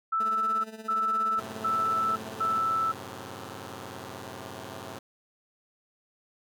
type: tone bursts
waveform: sine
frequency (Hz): 1320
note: E6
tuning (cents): +2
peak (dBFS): -24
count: 4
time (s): 0.12-2.92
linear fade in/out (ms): 10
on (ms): 520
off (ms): 240
type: tone with tremolo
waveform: 20% pulse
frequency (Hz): 220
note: A3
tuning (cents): 0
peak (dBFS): -33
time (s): 0.2-2.58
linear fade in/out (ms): 2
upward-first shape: sine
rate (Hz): 17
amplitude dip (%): 70
type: chord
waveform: 5% pulse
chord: F# diminished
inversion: none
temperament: equal with one note detuned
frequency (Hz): 92.5 / 109.05 / 130.81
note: F#2 / A2 / C3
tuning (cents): 0 / -15 / 0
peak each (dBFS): -32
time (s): 1.38-4.99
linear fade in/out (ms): 5
effects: none